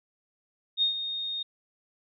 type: tone with ADSR envelope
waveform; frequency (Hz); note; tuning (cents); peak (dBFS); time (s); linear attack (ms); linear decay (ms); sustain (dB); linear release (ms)
sine; 3698; A#7; -15; -20; 0.77-1.43; 51; 110; -10; 8
effects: none